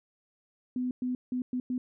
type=tone bursts at uneven times; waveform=sine; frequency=251 Hz; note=B3; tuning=28 cents sharp; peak=-28 dBFS; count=5; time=0.76-0.91 / 1.02-1.15 / 1.32-1.42 / 1.53-1.6 / 1.7-1.78 s; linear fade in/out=2 ms; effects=none